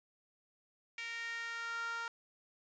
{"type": "tone with high-pass filter sweep", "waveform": "sawtooth", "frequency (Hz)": 463.1, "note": "A#4", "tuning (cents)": -11, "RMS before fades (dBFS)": -41, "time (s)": [0.98, 2.08], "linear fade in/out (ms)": 2, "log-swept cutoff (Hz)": [2200, 1200], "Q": 4.7, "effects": ["resampled to 16000 Hz"]}